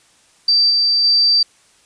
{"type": "tone with level steps", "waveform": "sine", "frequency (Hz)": 4664, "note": "D8", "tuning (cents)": -13, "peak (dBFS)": [-10, -12, -10], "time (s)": [0.48, 1.43], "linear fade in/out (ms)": 5, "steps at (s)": [0.7, 1.04], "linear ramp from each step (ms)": 5, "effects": ["white hiss -53 dBFS RMS until 1.85 s", "resampled to 22050 Hz"]}